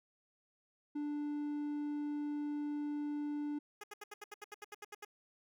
triangle tone, 294.1 Hz, D4, 3 cents sharp, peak -34 dBFS, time 0.95-3.59 s, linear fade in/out 10 ms
10% pulse tone bursts, 415.3 Hz, G#4, in tune, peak -37 dBFS, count 13, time 3.81-5.049 s, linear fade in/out 5 ms, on 27 ms, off 74 ms
effects none

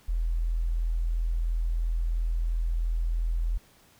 sine tone, 41.48 Hz, E1, 12 cents sharp, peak -24 dBFS, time 0.08-3.58 s, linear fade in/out 10 ms, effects pink hiss -59 dBFS RMS until 3.99 s

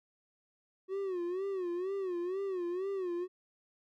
triangle tone with vibrato, 370 Hz, F#4, in tune, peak -31 dBFS, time 0.88-3.28 s, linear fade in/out 50 ms, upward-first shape sine, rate 2.1 Hz, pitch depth 120 cents each way, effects none

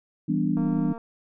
sine chord, E minor seventh, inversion none, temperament equal, 164.81 / 196 / 246.9 / 293.7 Hz, E3 / G3 / B3 / D4, 0 / 0 / 0 / 0 cents, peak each -27 dBFS, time 0.28-0.93 s, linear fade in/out 10 ms
click train, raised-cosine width 1 ms, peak -27 dBFS, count 95, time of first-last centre 0.57-0.979 s, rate 230 Hz
effects none

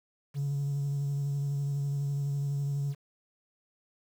triangle tone with vibrato, 141.2 Hz, C#3, 32 cents sharp, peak -25 dBFS, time 0.34-2.95 s, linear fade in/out 50 ms, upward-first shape sine, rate 12 Hz, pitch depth 19 cents each way, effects tanh soft clip ceiling -24 dBFS + 9-bit

